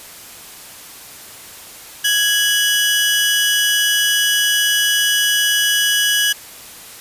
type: tone pair together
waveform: sawtooth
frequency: 1661.2 / 2960 Hz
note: G#6 / F#7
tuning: 0 / 0 cents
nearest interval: minor seventh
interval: 1000 cents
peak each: -13 dBFS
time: 2.04-6.33 s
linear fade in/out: 10 ms
effects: white hiss -37 dBFS RMS until 7 s + resampled to 32000 Hz